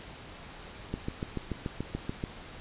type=click train; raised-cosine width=3 ms; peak=-19 dBFS; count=10; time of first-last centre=0.94-2.239 s; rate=6.93 Hz; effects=pink hiss -46 dBFS RMS until 2.6 s + resampled to 8000 Hz